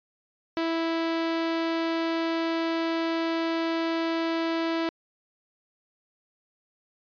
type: tone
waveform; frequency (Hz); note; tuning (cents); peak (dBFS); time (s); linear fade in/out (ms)
sawtooth; 329.2; E4; -2; -21; 0.57-4.89; 0
effects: resampled to 11025 Hz